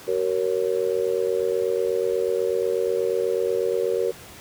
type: chord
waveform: sine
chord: F# major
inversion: none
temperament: equal with one note detuned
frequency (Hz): 378 / 466.2 / 554.4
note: F#4 / A#4 / C#5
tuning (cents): +37 / 0 / 0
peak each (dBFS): -25 / -23 / -28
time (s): 0.07-4.12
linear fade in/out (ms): 20
effects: pink hiss -43 dBFS RMS until 4.4 s + high-pass 80 Hz 12 dB/octave